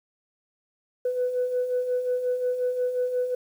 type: beating tone pair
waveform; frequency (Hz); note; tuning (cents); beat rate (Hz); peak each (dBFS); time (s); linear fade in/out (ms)
sine; 493.9 / 499.5; B4 / B4; 0 / +20; 5.6; -31 / -23; 1.05-3.35; 5
effects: tanh soft clip ceiling -18 dBFS + 9-bit